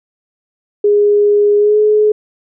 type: tone with pitch glide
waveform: sine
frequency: 412.6 to 424.4 Hz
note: G#4 to G#4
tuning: -11 to +38 cents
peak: -7 dBFS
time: 0.84-2.12 s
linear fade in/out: 5 ms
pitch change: +49 cents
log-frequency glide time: 1.58-1.78 s
effects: none